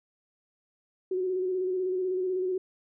sine tone with vibrato, 370 Hz, F#4, in tune, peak -26 dBFS, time 1.11-2.58 s, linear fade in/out 5 ms, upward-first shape square, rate 16 Hz, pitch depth 29 cents each way, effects none

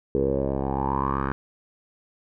10% pulse tone with low-pass filter sweep, 67.8 Hz, C#2, 38 cents flat, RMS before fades -25 dBFS, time 0.15-1.32 s, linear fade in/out 0 ms, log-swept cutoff 440 to 1400 Hz, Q 7.1, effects none

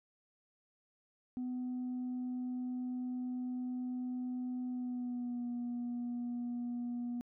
sine tone with pitch glide, 250.5 to 241.5 Hz, B3 to B3, +25 to -39 cents, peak -34 dBFS, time 1.37-7.21 s, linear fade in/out 0 ms, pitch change -64 cents, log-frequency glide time 4.67-5.47 s, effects tanh soft clip ceiling -34 dBFS

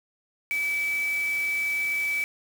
sine tone in noise, 2300 Hz, D7, 37 cents flat, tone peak -24 dBFS, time 0.51-2.24 s, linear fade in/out 0 ms, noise white, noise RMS -41 dBFS, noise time 0.51-2.24 s, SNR +14 dB, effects none

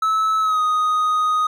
triangle tone with pitch glide, 1301 to 1246.6 Hz, E6 to D#6, -23 to +3 cents, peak -14 dBFS, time 0.02-1.47 s, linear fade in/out 5 ms, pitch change -74 cents, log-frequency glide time 0.4-0.61 s, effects none

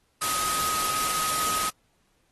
sine tone in noise, 1260 Hz, D#6, 21 cents sharp, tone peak -28 dBFS, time 0.21-1.7 s, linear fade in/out 10 ms, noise white, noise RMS -28 dBFS, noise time 0.21-1.7 s, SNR -3 dB, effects pink hiss -69 dBFS RMS until 2.31 s + AAC 32 kbps

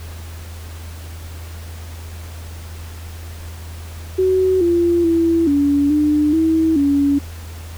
sine tone with pitch steps, 374.4 / 343.8 / 332.5 / 285.1 / 298.7 / 322.2 / 282.7 Hz, F#4 / F4 / E4 / C#4 / D4 / E4 / C#4, +20 / -27 / +15 / +49 / +29 / -39 / +34 cents, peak -12 dBFS, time 4.18-7.19 s, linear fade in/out 10 ms, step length 430 ms, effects added 82 Hz sine -30 dBFS peak until 7.77 s + pink hiss -40 dBFS RMS until 7.77 s

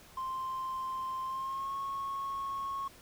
triangle tone with pitch glide, 1046.5 to 1096.6 Hz, C6 to C#6, 0 to -19 cents, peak -31 dBFS, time 0.17-2.88 s, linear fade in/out 5 ms, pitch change +81 cents, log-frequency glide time 1.24-1.75 s, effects tanh soft clip ceiling -30 dBFS + pink hiss -56 dBFS RMS until 3.01 s

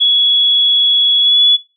sine tone with pitch glide, 3368 to 3411 Hz, G#7 to G#7, +24 to +46 cents, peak -7 dBFS, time 0-1.57 s, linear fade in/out 20 ms, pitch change +22 cents, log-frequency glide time 1.21-1.38 s, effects noise-tail reverb RT60 0.3 s tail -20 dB re dry

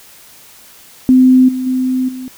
sine tone with level steps, 256.8 Hz, C4, 32 cents flat, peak -4 / -16 / -12 / -23 dBFS, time 1.09-2.28 s, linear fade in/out 0 ms, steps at 1.48 / 1.66 / 2.08 s, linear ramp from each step 10 ms, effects white hiss -41 dBFS RMS until 2.37 s

